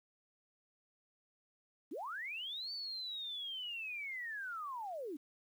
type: linear two-way sweep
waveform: sine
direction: up then down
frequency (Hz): 231.5 to 4571 to 264.5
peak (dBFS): -40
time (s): 1.91-5.17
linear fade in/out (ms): 10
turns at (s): 2.72
effects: 11-bit